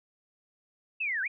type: linear two-way sweep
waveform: sine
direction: down then up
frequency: 2711 to 1480 to 2522 Hz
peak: -28 dBFS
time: 1-1.28 s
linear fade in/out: 10 ms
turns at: 1.22 s
effects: none